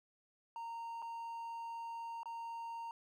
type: tone with dropouts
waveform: triangle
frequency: 924 Hz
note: A#5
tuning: 16 cents flat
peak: -40 dBFS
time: 0.56-2.91 s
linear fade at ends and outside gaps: 1 ms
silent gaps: 1.02-1.024 / 2.232-2.257 s
effects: none